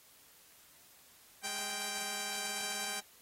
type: tone pair together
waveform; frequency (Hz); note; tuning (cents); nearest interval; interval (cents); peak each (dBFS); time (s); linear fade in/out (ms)
5% pulse; 207.5 / 784; G#3 / G5; -1 / 0; octave + major seventh; 2301; -34 / -25; 1.43-3.01; 20
effects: white hiss -61 dBFS RMS until 3.21 s + AAC 48 kbps